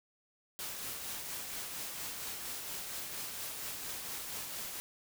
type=noise with tremolo; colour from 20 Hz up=white; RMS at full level=-40 dBFS; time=0.59-4.8 s; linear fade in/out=0 ms; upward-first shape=triangle; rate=4.3 Hz; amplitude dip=35%; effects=none